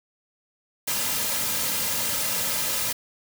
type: noise with comb filter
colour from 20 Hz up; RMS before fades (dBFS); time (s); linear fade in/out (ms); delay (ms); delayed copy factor
white; -26; 0.87-2.93; 10; 2.7; -0.6
effects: none